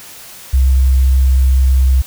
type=tone; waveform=sine; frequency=65.41 Hz; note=C2; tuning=in tune; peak=-7 dBFS; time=0.53-2.02 s; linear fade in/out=10 ms; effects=white hiss -35 dBFS RMS until 2.06 s